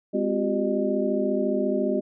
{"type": "tone cluster", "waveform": "sine", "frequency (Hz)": [206, 257.5, 357.9, 392.4, 609], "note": ["G#3", "C4", "F4", "G4", "D#5"], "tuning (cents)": [-14, -28, 42, 2, -37], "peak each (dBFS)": -28, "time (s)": [0.13, 2.01], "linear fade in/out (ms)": 20, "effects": []}